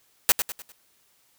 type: noise with echo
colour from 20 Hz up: white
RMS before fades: -17 dBFS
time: 0.29-0.32 s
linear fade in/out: 0 ms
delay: 100 ms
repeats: 4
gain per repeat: -8 dB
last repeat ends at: 0.72 s
effects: white hiss -64 dBFS RMS until 1.38 s